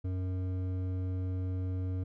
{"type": "tone with hard clipping", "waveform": "sine", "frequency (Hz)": 92.5, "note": "F#2", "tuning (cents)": 0, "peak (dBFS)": -33, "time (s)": [0.04, 2.04], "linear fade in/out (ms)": 10, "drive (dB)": 10, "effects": []}